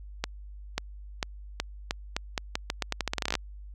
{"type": "accelerating click train", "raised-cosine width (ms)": 0.2, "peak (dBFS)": -10, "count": 22, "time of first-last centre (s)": [0.24, 3.353], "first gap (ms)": 540, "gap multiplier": 0.83, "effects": ["added 50 Hz sine -41 dBFS peak until 3.74 s"]}